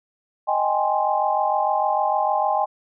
sine chord, Ab major seventh, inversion second, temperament equal, 622.3 / 784 / 830.6 / 1046.5 Hz, Eb5 / G5 / Ab5 / C6, 0 / 0 / 0 / 0 cents, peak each -25 / -23 / -22 / -26 dBFS, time 0.47-2.66 s, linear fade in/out 20 ms, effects none

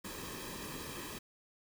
pink noise with comb filter, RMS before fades -44 dBFS, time 0.04-1.19 s, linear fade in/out 10 ms, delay 1.4 ms, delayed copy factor -0.65, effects none

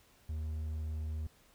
triangle tone, 77.78 Hz, D#2, in tune, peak -33 dBFS, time 0.29-1.27 s, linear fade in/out 5 ms, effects pink hiss -65 dBFS RMS until 1.54 s

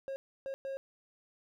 triangle tone bursts at uneven times, 541 Hz, C#5, 42 cents flat, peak -34 dBFS, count 3, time 0.08-0.16 / 0.46-0.54 / 0.65-0.77 s, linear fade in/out 0 ms, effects none

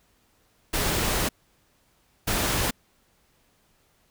pink noise bursts at uneven times, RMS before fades -25 dBFS, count 2, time 0.73-1.29 / 2.27-2.71 s, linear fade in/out 10 ms, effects pink hiss -65 dBFS RMS until 4.1 s

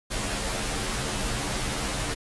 pink noise with comb filter, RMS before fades -29 dBFS, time 0.1-2.15 s, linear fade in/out 20 ms, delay 12 ms, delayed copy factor -0.95, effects resampled to 24000 Hz

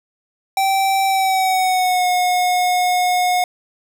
square tone with pitch glide, 776 to 724 Hz, G5 to F#5, -18 to -38 cents, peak -15 dBFS, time 0.57-3.44 s, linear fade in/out 2 ms, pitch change -120 cents, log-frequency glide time 1.06-2.07 s, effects none

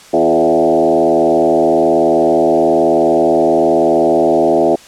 sine tone with frequency modulation, 504 Hz, B4, 35 cents sharp, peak -8 dBFS, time 0.13-4.76 s, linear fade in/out 10 ms, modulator 78.9 Hz, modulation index 2.9, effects white hiss -39 dBFS RMS until 4.87 s + low-pass 8000 Hz 12 dB/octave

